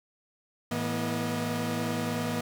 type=tone cluster; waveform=sawtooth; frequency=109.1 / 164.3 / 241.2 / 625 Hz; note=A2 / E3 / B3 / D#5; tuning=-14 / -5 / -41 / +8 cents; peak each=-32 / -31 / -27 / -35 dBFS; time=0.71-2.41 s; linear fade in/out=5 ms; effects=none